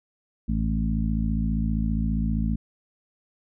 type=harmonic tone with a mistuned harmonic; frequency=55 Hz; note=A1; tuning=in tune; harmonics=1 / 2 / 3 / 4 / 5; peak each=-25 / -33 / -29 / -27 / -36 dBFS; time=0.48-2.56 s; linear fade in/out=10 ms; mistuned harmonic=1; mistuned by=+46 cents; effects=none